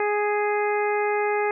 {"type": "harmonic tone", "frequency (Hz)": 415.8, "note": "G#4", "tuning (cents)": 2, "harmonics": [1, 2, 3, 4, 5, 6], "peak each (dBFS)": [-23, -26, -33, -33, -31, -37], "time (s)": [0, 1.51], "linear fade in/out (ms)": 2, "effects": []}